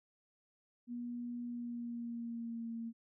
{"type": "tone with pitch glide", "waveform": "sine", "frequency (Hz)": [240.8, 229.7], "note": ["B3", "A#3"], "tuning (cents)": [-44, -25], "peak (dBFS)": -39, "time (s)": [0.87, 2.93], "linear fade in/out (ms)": 50, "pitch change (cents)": -81, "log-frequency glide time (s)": [1.44, 2.7], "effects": []}